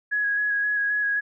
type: tone with vibrato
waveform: sine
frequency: 1668 Hz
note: G#6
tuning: 7 cents sharp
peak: -21 dBFS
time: 0.11-1.21 s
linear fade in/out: 20 ms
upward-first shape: square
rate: 3.8 Hz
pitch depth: 14 cents each way
effects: none